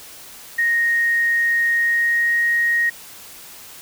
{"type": "tone with pitch glide", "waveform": "sine", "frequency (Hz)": [1864.7, 1875.5], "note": ["A#6", "A#6"], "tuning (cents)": [0, 10], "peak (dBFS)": -15, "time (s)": [0.58, 2.9], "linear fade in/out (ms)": 10, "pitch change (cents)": 10, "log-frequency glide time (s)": [1.72, 2.36], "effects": ["white hiss -40 dBFS RMS until 3.81 s"]}